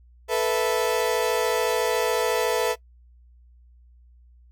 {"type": "chord", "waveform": "35% pulse", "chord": "A suspended second", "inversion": "none", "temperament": "equal", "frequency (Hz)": [440, 493.9, 659.3], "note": ["A4", "B4", "E5"], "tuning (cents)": [0, 0, 0], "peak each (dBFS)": [-23, -23, -26], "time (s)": [0.28, 2.76], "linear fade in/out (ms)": 50, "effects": ["noise-tail reverb RT60 0.1 s tail -21 dB re dry", "added 60 Hz sine -50 dBFS peak until 4.51 s"]}